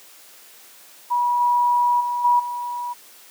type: tone with level steps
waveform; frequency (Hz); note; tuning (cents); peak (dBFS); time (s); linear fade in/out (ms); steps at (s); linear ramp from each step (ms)
sine; 969; B5; -33; -17 / -15 / -21 / -13 / -25; 1.1-2.94; 20; 1.4 / 2 / 2.24 / 2.39; 10
effects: white hiss -47 dBFS RMS until 3.3 s + high-pass 300 Hz 12 dB/octave